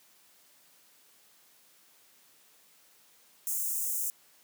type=high-pass noise; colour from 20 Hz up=white; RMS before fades=-32 dBFS; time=3.47-4.1 s; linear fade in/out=0 ms; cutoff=6500 Hz; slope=48 dB/octave; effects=white hiss -62 dBFS RMS until 4.43 s + high-pass 150 Hz 12 dB/octave